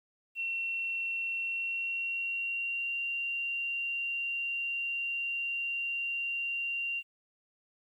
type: tone with pitch glide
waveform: sine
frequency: 2719 to 2768 Hz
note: F7 to F7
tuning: -47 to -16 cents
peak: -31 dBFS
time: 0.35-7.03 s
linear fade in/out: 50 ms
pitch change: +31 cents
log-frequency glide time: 1.39-2.96 s
effects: 11-bit